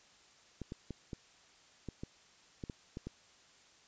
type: clicks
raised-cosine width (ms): 3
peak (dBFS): -28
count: 10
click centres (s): 0.617 / 0.721 / 0.907 / 1.132 / 1.887 / 2.035 / 2.638 / 2.698 / 2.971 / 3.07
effects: white hiss -63 dBFS RMS until 3.87 s + resampled to 16000 Hz